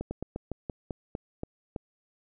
slowing click train, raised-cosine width 2 ms, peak -20 dBFS, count 10, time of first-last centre 0.01-1.762 s, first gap 100 ms, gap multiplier 1.16, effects none

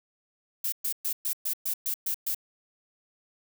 violet noise bursts, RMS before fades -29 dBFS, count 9, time 0.64-2.347 s, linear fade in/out 5 ms, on 83 ms, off 120 ms, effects none

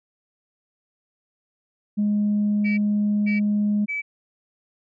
sine tone, 207.7 Hz, G#3, in tune, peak -17 dBFS, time 1.97-3.86 s, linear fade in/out 20 ms
sine tone bursts, 2298 Hz, D7, 38 cents flat, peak -24 dBFS, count 3, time 2.64-4.02 s, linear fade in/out 20 ms, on 140 ms, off 480 ms
effects tanh soft clip ceiling -15 dBFS

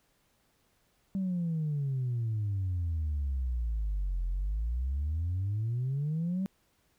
sine exponential two-way sweep, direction down then up, 196 to 42.73 to 196 Hz, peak -27 dBFS, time 1.15-6.46 s, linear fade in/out 0 ms, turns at 4.25 s, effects tanh soft clip ceiling -26 dBFS + pink hiss -71 dBFS RMS until 6.98 s

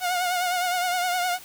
sawtooth tone with vibrato, 720 Hz, F#5, 47 cents flat, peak -19 dBFS, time 0-1.39 s, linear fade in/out 50 ms, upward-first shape triangle, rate 9.7 Hz, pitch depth 57 cents each way, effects white hiss -45 dBFS RMS until 1.44 s

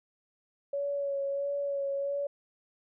sine tone with vibrato, 561 Hz, C#5, 21 cents sharp, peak -29 dBFS, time 0.73-2.27 s, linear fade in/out 5 ms, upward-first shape sine, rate 1.5 Hz, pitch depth 21 cents each way, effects none

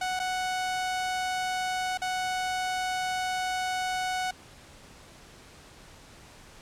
sawtooth tone with dropouts, 740 Hz, F#5, in tune, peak -24 dBFS, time 0.01-4.31 s, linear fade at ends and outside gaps 5 ms, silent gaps 0.193-0.198 / 1.975-2.017 s, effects pink hiss -51 dBFS RMS until 6.61 s + low-pass 9000 Hz 12 dB/octave

